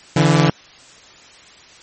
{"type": "tone pair together", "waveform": "sawtooth", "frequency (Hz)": [144.7, 165.67], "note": ["D3", "E3"], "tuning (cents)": [-25, 9], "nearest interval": "major second", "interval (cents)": 234, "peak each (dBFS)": -10, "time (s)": [0.16, 0.5], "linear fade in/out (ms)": 5, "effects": ["white hiss -44 dBFS RMS until 1.82 s", "MP3 32 kbps"]}